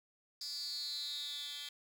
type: tone with high-pass filter sweep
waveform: 10% pulse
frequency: 289.9 Hz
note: D4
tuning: 22 cents flat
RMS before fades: -42 dBFS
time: 0.41-1.69 s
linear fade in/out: 2 ms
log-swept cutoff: 5000 to 3100 Hz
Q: 9.9
effects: none